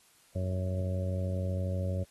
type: harmonic tone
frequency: 92.5 Hz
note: F#2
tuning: in tune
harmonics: 1 / 2 / 3 / 4 / 5 / 6 / 7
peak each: -30 / -38 / -47 / -47 / -48 / -39 / -48 dBFS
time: 0.35-2.04 s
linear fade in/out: 10 ms
effects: white hiss -63 dBFS RMS until 2.1 s + AAC 32 kbps